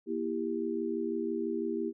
sine chord, E diminished, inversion second, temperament just, 237.3 / 329.6 / 395.6 Hz, Bb3 / E4 / G4, +31 / 0 / +16 cents, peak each -36 / -34 / -34 dBFS, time 0.06-1.93 s, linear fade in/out 50 ms, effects none

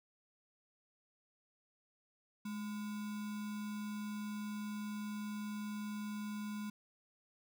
sine tone with sample-and-hold, 210 Hz, G#3, 19 cents sharp, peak -39 dBFS, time 2.45-6.7 s, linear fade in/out 5 ms, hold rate 1225 Hz, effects none

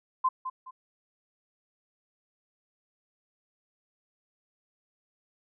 sine tone with echo, 1034 Hz, C6, 21 cents flat, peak -21 dBFS, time 0.24-0.29 s, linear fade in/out 10 ms, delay 210 ms, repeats 2, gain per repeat -10 dB, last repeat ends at 0.71 s, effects none

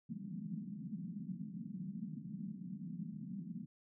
white band-pass noise, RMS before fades -45 dBFS, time 0.09-3.66 s, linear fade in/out 10 ms, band 160 to 220 Hz, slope 48 dB/octave, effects none

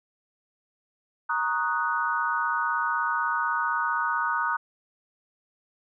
sine chord, D# minor seventh, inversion second, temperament equal, 932.3 / 1108.7 / 1244.5 / 1480 Hz, A#5 / C#6 / D#6 / F#6, 0 / 0 / 0 / 0 cents, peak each -29 / -34 / -28 / -28 dBFS, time 1.29-4.57 s, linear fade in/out 10 ms, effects none

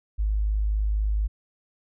sine tone, 52.1 Hz, G#1, 6 cents sharp, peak -21 dBFS, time 0.18-1.28 s, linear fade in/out 20 ms, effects none

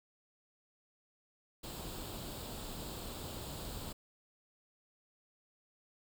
pink noise with comb filter, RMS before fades -44 dBFS, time 1.63-3.93 s, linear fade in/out 10 ms, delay 0.25 ms, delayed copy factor +0.6, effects none

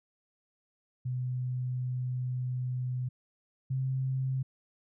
sine tone pair in turn, 126.2 / 131.65 Hz, B2 / C3, +38 / +11 cents, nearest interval minor second, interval 73 cents, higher second, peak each -30 / -28 dBFS, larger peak second, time 1.05-3.09 / 3.7-4.43 s, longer first, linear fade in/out 10 ms, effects none

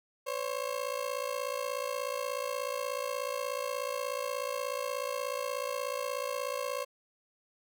30% pulse ring-modulated tone, 538 Hz, C5, 48 cents sharp, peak -27 dBFS, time 0.26-6.85 s, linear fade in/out 20 ms, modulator 28.3 Hz, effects none

